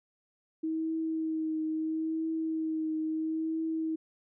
sine tone with vibrato, 318.2 Hz, D#4, 39 cents sharp, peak -29 dBFS, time 0.63-3.96 s, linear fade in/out 10 ms, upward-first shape triangle, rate 0.75 Hz, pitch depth 25 cents each way, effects none

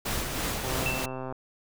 pink noise with tremolo, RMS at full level -29 dBFS, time 0.05-1.06 s, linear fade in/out 10 ms, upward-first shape triangle, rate 3.1 Hz, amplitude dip 45%
click train, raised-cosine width 1 ms, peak -22 dBFS, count 90, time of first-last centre 0.64-1.325 s, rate 130 Hz
sine tone with exponential decay, 2672 Hz, E7, 23 cents sharp, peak -25 dBFS, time 0.86-1.3 s, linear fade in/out 0 ms, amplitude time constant 95 ms
effects none

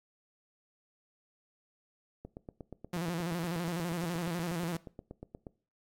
click train, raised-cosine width 2 ms, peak -30 dBFS, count 28, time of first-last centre 2.25-5.468 s, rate 8.39 Hz
sawtooth tone with vibrato, 170.7 Hz, F3, 39 cents flat, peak -29 dBFS, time 2.93-4.77 s, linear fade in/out 5 ms, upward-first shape square, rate 12 Hz, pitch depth 70 cents each way
effects noise-tail reverb RT60 0.4 s tail -20 dB re dry + AAC 64 kbps

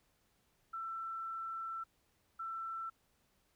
sine tone bursts at uneven times, 1337 Hz, E6, 24 cents sharp, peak -39 dBFS, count 2, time 0.73-1.84 / 2.39-2.9 s, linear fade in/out 10 ms, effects pink hiss -75 dBFS RMS until 3.55 s

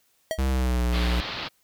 square tone with exponential decay, 641 Hz, E5, 49 cents flat, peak -21 dBFS, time 0.31-0.43 s, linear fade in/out 0 ms, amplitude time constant 24 ms
square tone with pitch glide, 66.1 to 60.26 Hz, C2 to B1, +18 to -42 cents, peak -22 dBFS, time 0.38-1.21 s, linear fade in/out 10 ms, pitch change -160 cents, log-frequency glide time 0.48-0.83 s
white low-pass noise, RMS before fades -33 dBFS, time 0.92-1.49 s, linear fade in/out 20 ms, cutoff 4500 Hz, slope 48 dB/octave
effects white hiss -66 dBFS RMS until 1.63 s

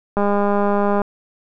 click train, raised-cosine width 1 ms, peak -6 dBFS, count 173, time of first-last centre 0.17-1.017 s, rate 203 Hz, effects none

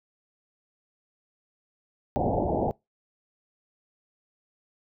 white low-pass noise, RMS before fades -26 dBFS, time 2.16-2.71 s, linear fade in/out 0 ms, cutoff 850 Hz, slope 96 dB/octave, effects noise-tail reverb RT60 0.2 s tail -24 dB re dry

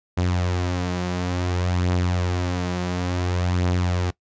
sawtooth beating tone pair, 89.4 / 89.97 Hz, F2 / F#2, +41 / -48 cents, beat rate 0.57 Hz, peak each -18 / -24 dBFS, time 0.17-4.11 s, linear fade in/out 10 ms, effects noise-tail reverb RT60 0.1 s tail -21 dB re dry + resampled to 16000 Hz

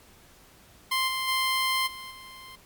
15% pulse tone with level steps, 1046.5 Hz, C6, in tune, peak -17 / -21 / -17 / -32 / -37 dBFS, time 0.91-2.56 s, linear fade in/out 10 ms, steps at 1.07 / 1.27 / 1.86 / 2.1 s, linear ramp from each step 20 ms, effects pink hiss -55 dBFS RMS until 2.65 s + MP3 96 kbps

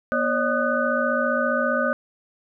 sine tone cluster, 241.6 / 550 / 605 / 1233 / 1497 Hz, B3 / C#5 / D#5 / D#6 / F#6, -38 / -14 / -49 / -16 / +20 cents, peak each -27 / -25 / -26 / -27 / -25 dBFS, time 0.12-1.93 s, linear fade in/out 0 ms, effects none

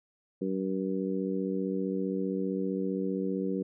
harmonic tone, 95.3 Hz, G2, 48 cents flat, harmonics 2 / 3 / 4 / 5, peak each -32 / -34 / -35 / -36 dBFS, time 0.41-3.63 s, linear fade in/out 10 ms, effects none

